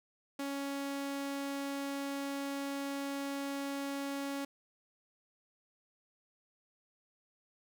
sawtooth tone, 278.5 Hz, C#4, 8 cents sharp, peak -32 dBFS, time 0.39-4.45 s, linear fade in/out 5 ms, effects none

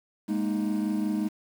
triangle chord, Ab suspended second, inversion none, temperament equal, 207.7 / 233.1 / 311.1 Hz, Ab3 / Bb3 / Eb4, 0 / 0 / 0 cents, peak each -25 / -30 / -27 dBFS, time 0.28-1.29 s, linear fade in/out 20 ms, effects tanh soft clip ceiling -17 dBFS + 8-bit

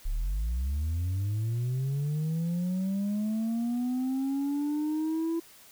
sine linear sweep, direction up, 32.7 to 334.4 Hz, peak -24 dBFS, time 0.05-5.4 s, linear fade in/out 10 ms, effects tanh soft clip ceiling -26 dBFS + white hiss -54 dBFS RMS until 5.71 s

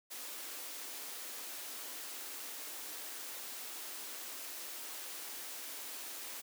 white high-pass noise, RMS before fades -45 dBFS, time 0.1-6.42 s, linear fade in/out 20 ms, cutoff 240 Hz, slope 96 dB/octave, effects none

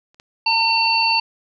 clicks, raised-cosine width 0.2 ms, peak -36 / -26 dBFS, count 2, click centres 0.145 / 0.199 s
harmonic tone, 906 Hz, A#5, 50 cents flat, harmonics 1 / 3 / 5, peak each -19 / -19 / -19 dBFS, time 0.46-1.2 s, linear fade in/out 5 ms
effects none

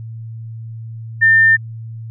sine tone, 1800 Hz, A6, 39 cents sharp, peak -7 dBFS, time 1.21-1.57 s, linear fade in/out 20 ms, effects added 113 Hz sine -27 dBFS peak until 2.1 s

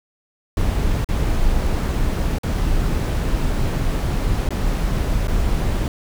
brown noise with dropouts, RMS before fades -19 dBFS, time 0.57-5.88 s, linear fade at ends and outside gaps 1 ms, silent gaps 1.045-1.088 / 2.385-2.433 / 4.489-4.506 / 5.272-5.281 s, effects none

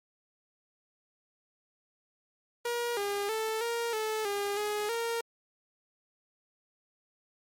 sawtooth tone with pitch steps, 476.2 / 404.5 / 440.7 / 467.6 / 434.9 / 404.5 / 418.3 / 463.6 Hz, A#4 / G#4 / A4 / A#4 / A4 / G#4 / G#4 / A#4, +37 / -46 / +3 / +5 / -20 / -46 / +12 / -10 cents, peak -26 dBFS, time 2.65-5.21 s, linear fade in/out 5 ms, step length 320 ms, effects MP3 64 kbps

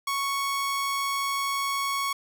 sawtooth tone, 1108.7 Hz, C#6, in tune, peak -22 dBFS, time 0.07-2.13 s, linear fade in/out 5 ms, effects none

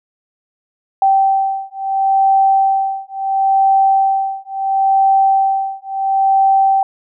sine beating tone pair, 777 / 777.73 Hz, G5 / G5, -16 / -14 cents, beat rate 0.73 Hz, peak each -14 dBFS, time 1.02-6.83 s, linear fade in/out 2 ms, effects none

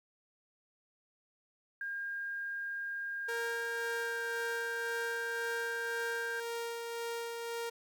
sine tone with pitch glide, 1612 to 1587.1 Hz, G6 to G6, +48 to +21 cents, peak -36 dBFS, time 1.81-6.4 s, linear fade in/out 2 ms, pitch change -27 cents, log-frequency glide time 3.68-4.26 s
sawtooth tone with tremolo, 466.2 Hz, A#4, in tune, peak -32 dBFS, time 3.28-7.7 s, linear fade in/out 10 ms, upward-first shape sine, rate 1.9 Hz, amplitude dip 30%
effects 11-bit

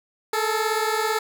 15% pulse beating tone pair, 430 / 448 Hz, A4 / A4, -40 / +31 cents, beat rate 18 Hz, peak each -17 / -19 dBFS, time 0.33-1.19 s, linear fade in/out 5 ms, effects none

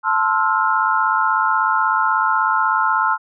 sine chord, F major seventh, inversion first, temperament equal with one note detuned, 880 / 1046.5 / 1318.5 / 1414.8 Hz, A5 / C6 / E6 / F6, 0 / 0 / 0 / +22 cents, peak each -20 dBFS, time 0.03-3.18 s, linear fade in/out 50 ms, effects none

